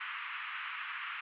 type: band-pass noise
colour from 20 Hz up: pink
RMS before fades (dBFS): -41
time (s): 0-1.21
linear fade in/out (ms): 10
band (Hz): 1100 to 2900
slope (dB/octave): 48
effects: none